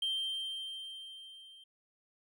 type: tone with level ramp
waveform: triangle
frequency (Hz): 3147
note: G7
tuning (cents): +6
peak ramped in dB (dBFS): -28 to -52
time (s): 0.02-1.64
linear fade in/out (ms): 5
effects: tanh soft clip ceiling -25 dBFS